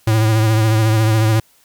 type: tone with vibrato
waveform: square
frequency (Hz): 110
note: A2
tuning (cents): 0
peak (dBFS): -12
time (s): 0.07-1.4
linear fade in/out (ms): 5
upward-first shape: triangle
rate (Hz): 14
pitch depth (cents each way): 47
effects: white hiss -54 dBFS RMS until 1.64 s